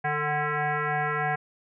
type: tone with frequency modulation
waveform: sine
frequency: 448.6 Hz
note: A4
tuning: 34 cents sharp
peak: -24 dBFS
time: 0.04-1.36 s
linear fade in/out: 10 ms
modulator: 298 Hz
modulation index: 5.3
effects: none